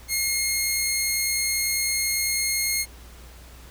10% pulse tone, 2146 Hz, C7, 43 cents sharp, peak -13 dBFS, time 0.08-2.86 s, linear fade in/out 50 ms, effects added 60 Hz sine -44 dBFS peak until 3.7 s + pink hiss -49 dBFS RMS until 3.7 s

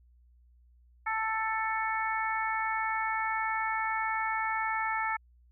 harmonic tone, 441.6 Hz, A4, 6 cents sharp, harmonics 2 / 3 / 4 / 5, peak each -32 / -34 / -35 / -36 dBFS, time 1.06-5.17 s, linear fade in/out 10 ms, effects added 60 Hz sine -58 dBFS peak until 5.51 s

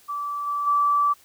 sine tone with level steps, 1159 Hz, D6, 23 cents flat, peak -26 / -23 / -17 dBFS, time 0.08-1.14 s, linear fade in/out 20 ms, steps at 0.46 / 0.66 s, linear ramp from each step 20 ms, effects white hiss -55 dBFS RMS until 1.24 s

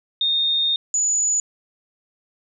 sine tone pair in turn, 3673 / 6919 Hz, A#7 / A8, -26 / -30 cents, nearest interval major seventh, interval 1096 cents, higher second, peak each -17 dBFS, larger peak neither, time 0.21-0.76 / 0.94-1.4 s, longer first, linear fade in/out 2 ms, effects none

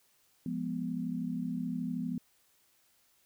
sine chord, F diminished, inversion none, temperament equal, 174.61 / 207.7 / 246.9 Hz, F3 / Ab3 / Cb4, 0 / 0 / 0 cents, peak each -37 / -39 / -35 dBFS, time 0.46-2.18 s, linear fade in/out 2 ms, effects white hiss -69 dBFS RMS until 3.25 s

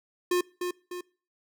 square tone with echo, 357.1 Hz, F4, 39 cents sharp, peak -23 dBFS, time 0.31-0.41 s, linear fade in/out 5 ms, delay 300 ms, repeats 2, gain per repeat -6 dB, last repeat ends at 1.01 s, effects noise-tail reverb RT60 0.4 s tail -23 dB re dry

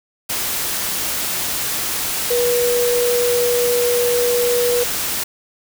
sine tone in noise, 484.3 Hz, B4, 34 cents flat, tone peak -15 dBFS, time 2.3-4.84 s, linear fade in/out 10 ms, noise white, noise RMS -22 dBFS, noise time 0.29-5.24 s, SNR +4 dB, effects none

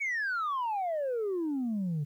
sine exponential sweep, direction down, 2290 to 140.7 Hz, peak -27 dBFS, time 0-2.05 s, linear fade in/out 20 ms, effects tanh soft clip ceiling -27 dBFS + 11-bit

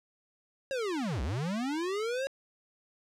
square linear two-way sweep, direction down then up, 554.4 to 55.7 to 554.4 Hz, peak -31 dBFS, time 0.71-2.27 s, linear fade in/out 0 ms, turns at 1.22 s, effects low-pass 7000 Hz 12 dB/octave + 11-bit

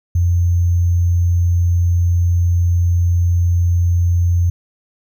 sine tone with sample-and-hold, 87 Hz, F2, 6 cents flat, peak -11 dBFS, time 0.15-4.5 s, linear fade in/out 5 ms, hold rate 6300 Hz, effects none

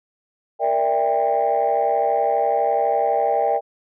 sine chord, E half-diminished seventh, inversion second, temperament equal with one note detuned, 466.2 / 587.3 / 659.3 / 794.9 Hz, Bb4 / D5 / E5 / G5, 0 / 0 / 0 / +24 cents, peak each -23 / -22 / -22 / -19 dBFS, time 0.59-3.61 s, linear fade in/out 50 ms, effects tanh soft clip ceiling -10 dBFS

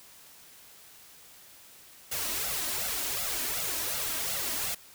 white noise with flanger, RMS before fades -32 dBFS, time 2.11-4.75 s, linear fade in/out 10 ms, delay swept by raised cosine 1.4 to 3.2 ms, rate 2.7 Hz, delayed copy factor +0.7, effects white hiss -53 dBFS RMS until 4.94 s

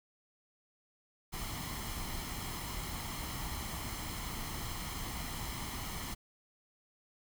pink noise with comb filter, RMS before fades -40 dBFS, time 1.32-6.15 s, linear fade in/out 20 ms, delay 0.96 ms, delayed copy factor +0.55, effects none

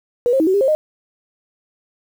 sine tone with pitch steps, 484.2 / 534 / 318 / 376.8 / 402.9 / 532 / 615 Hz, B4 / C5 / D#4 / F#4 / G4 / C5 / D#5, -34 / +35 / +38 / +32 / +48 / +29 / -20 cents, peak -12 dBFS, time 0.26-0.75 s, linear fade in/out 0 ms, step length 70 ms, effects 7-bit

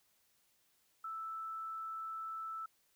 sine tone, 1318.5 Hz, E6, in tune, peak -40 dBFS, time 1.04-2.66 s, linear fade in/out 5 ms, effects white hiss -74 dBFS RMS until 2.95 s

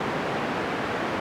pink band-pass noise, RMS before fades -28 dBFS, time 0-1.2 s, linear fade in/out 5 ms, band 210 to 1900 Hz, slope 12 dB/octave, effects none

